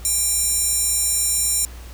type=tone with high-pass filter; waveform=square; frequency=792 Hz; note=G5; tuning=18 cents sharp; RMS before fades=-20 dBFS; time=0.05-1.65 s; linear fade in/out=0 ms; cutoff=7900 Hz; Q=3.9; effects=added 60 Hz sine -35 dBFS peak until 1.93 s + pink hiss -44 dBFS RMS until 1.93 s